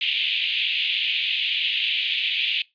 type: band-pass noise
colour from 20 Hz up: pink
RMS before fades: -24 dBFS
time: 0.01-2.62 s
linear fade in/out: 2 ms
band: 2500 to 3500 Hz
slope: 48 dB/octave
effects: noise-tail reverb RT60 0.2 s tail -22 dB re dry + resampled to 11025 Hz